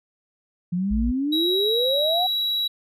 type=exponential sweep; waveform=sine; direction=up; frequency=171.4 to 755 Hz; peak=-21 dBFS; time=0.72-2.27 s; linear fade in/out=10 ms
type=tone; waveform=sine; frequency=58 Hz; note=A#1; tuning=8 cents flat; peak=-22 dBFS; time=0.9-1.12 s; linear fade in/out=20 ms
type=tone with pitch glide; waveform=triangle; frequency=3864 to 3889 Hz; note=B7 to B7; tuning=-39 to -27 cents; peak=-20 dBFS; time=1.32-2.68 s; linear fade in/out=10 ms; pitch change=+12 cents; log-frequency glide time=2.1-2.24 s
effects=none